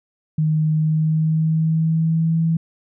sine tone with pitch glide, 155.56 to 163.58 Hz, D#3 to E3, 0 to -13 cents, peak -15 dBFS, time 0.38-2.57 s, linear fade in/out 5 ms, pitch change +87 cents, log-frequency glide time 0.74-2.41 s, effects none

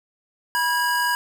square tone pair together, 974 / 1638.1 Hz, B5 / G#6, -24 / -24 cents, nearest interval major sixth, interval 900 cents, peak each -23 dBFS, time 0.55-1.15 s, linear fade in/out 0 ms, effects none

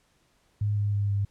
sine tone with pitch steps, 103.83 / 102.7 / 101.58 / 100.47 Hz, G#2 / G#2 / G#2 / G2, 0 / -19 / -38 / +43 cents, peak -23 dBFS, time 0.61-1.25 s, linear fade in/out 5 ms, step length 160 ms, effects pink hiss -67 dBFS RMS until 1.3 s + low-pass 10000 Hz 12 dB/octave

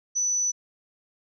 sine tone, 5970 Hz, F#8, 15 cents sharp, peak -22 dBFS, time 0.15-0.52 s, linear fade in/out 20 ms, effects none

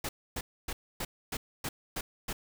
pink noise bursts, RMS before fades -35 dBFS, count 8, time 0.04-2.33 s, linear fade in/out 5 ms, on 50 ms, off 270 ms, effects none

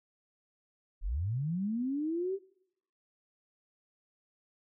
sine linear sweep, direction up, 31.79 to 398.7 Hz, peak -30 dBFS, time 1.01-2.39 s, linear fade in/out 50 ms, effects noise-tail reverb RT60 0.8 s tail -24 dB re dry

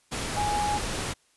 sine tone in noise, 830.6 Hz, G#5, in tune, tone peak -25 dBFS, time 0.36-0.79 s, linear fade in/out 20 ms, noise pink, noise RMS -31 dBFS, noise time 0.11-1.14 s, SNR +3 dB, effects white hiss -65 dBFS RMS until 1.36 s + resampled to 24000 Hz

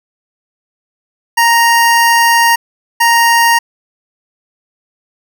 25% pulse tone bursts at uneven times, 932.3 Hz, A#5, in tune, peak -3 dBFS, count 2, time 1.37-2.56 / 3-3.59 s, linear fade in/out 10 ms, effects none

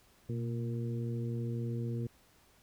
harmonic tone with a mistuned harmonic, 116.54 Hz, A#2, in tune, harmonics 1 / 2 / 3 / 4, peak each -34 / -40 / -44 / -46 dBFS, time 0.29-2.07 s, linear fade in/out 5 ms, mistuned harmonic 1, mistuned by +58 cents, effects pink hiss -65 dBFS RMS until 2.62 s

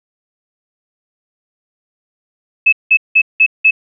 sine tone bursts, 2600 Hz, E7, 24 cents flat, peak -5 dBFS, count 5, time 2.66-3.71 s, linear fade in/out 10 ms, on 66 ms, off 180 ms, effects none

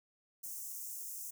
white high-pass noise, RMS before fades -44 dBFS, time 0.43-1.31 s, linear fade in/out 10 ms, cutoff 6000 Hz, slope 48 dB/octave, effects none

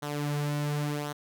sawtooth tone with flanger, 146.83 Hz, D3, in tune, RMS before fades -31 dBFS, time 0.02-1.13 s, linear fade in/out 10 ms, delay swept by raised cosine 0.4 to 4.4 ms, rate 0.92 Hz, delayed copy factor -0.6, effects none

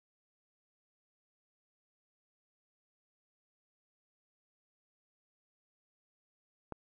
click, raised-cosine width 1 ms, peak -26 dBFS, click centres 6.723 s, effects none

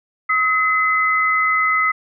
sine tone pair together, 1275.9 / 2036 Hz, D#6 / C7, +43 / -48 cents, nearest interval minor sixth, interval 809 cents, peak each -17 dBFS, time 0.29-1.92 s, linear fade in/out 10 ms, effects none

